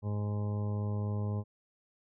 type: harmonic tone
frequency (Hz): 103.83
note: G#2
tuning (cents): 0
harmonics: 1 / 2 / 3 / 4 / 5 / 6 / 8 / 9 / 10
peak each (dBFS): -31 / -39 / -50 / -45 / -48 / -51 / -51 / -58 / -53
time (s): 0.02-1.44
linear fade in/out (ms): 50
effects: none